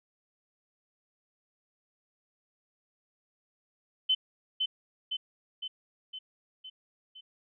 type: tone with echo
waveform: sine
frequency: 3052 Hz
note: G7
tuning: 47 cents flat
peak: -22 dBFS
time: 4.09-4.15 s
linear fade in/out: 10 ms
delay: 510 ms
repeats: 6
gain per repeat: -4 dB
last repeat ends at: 7.21 s
effects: none